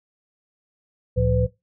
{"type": "tone cluster", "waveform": "sine", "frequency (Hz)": [69.6, 112.9, 173.3, 503], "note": ["C#2", "A2", "F3", "B4"], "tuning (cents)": [8, 45, -13, 32], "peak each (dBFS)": [-24, -21, -27, -22], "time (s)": [1.16, 1.47], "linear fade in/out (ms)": 20, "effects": ["noise-tail reverb RT60 0.2 s tail -17 dB re dry"]}